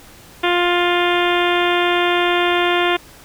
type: harmonic tone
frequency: 351.5 Hz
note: F4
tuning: 11 cents sharp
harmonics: 1 / 2 / 3 / 4 / 5 / 6 / 7 / 8 / 9 / 10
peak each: -18 / -21 / -23 / -24 / -25 / -26 / -26 / -27 / -28 / -28 dBFS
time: 0.43-2.97 s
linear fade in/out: 10 ms
effects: pink hiss -43 dBFS RMS until 3.24 s